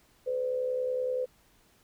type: tone with amplitude modulation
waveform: sine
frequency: 506 Hz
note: B4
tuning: 42 cents sharp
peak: -25 dBFS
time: 0.26-1.26 s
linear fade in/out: 20 ms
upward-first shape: sine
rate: 70.5 Hz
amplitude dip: 55%
effects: pink hiss -64 dBFS RMS until 1.83 s